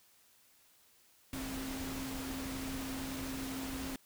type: tone in noise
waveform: sine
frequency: 265.5 Hz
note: C4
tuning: 25 cents sharp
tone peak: -40 dBFS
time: 1.33-3.96 s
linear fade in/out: 2 ms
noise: pink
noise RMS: -43 dBFS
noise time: 1.33-3.96 s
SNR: 0 dB
effects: white hiss -66 dBFS RMS until 4.05 s